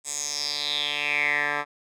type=tone with band-pass filter sweep; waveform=10% pulse; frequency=146.2 Hz; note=D3; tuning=7 cents flat; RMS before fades=-27 dBFS; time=0.04-1.65 s; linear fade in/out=50 ms; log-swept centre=7900 to 1400 Hz; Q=5.9; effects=none